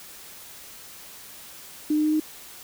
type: tone with pitch steps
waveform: sine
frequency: 302.4 / 304.7 / 307 / 309.3 Hz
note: D#4 / D#4 / D#4 / D#4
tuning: -49 / -36 / -23 / -10 cents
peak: -19 dBFS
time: 1.9-2.2 s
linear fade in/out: 5 ms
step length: 75 ms
effects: white hiss -44 dBFS RMS until 2.63 s